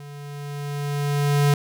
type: tone with level ramp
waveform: square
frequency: 144.1 Hz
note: D3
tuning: 33 cents flat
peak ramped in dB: -38 to -15 dBFS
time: 0-1.54 s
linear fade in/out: 2 ms
effects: none